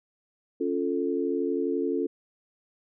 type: chord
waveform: sine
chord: Db augmented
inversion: none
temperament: equal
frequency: 277.2 / 349.2 / 440 Hz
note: Db4 / F4 / A4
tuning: 0 / 0 / 0 cents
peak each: -29 dBFS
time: 0.6-2.07 s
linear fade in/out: 10 ms
effects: none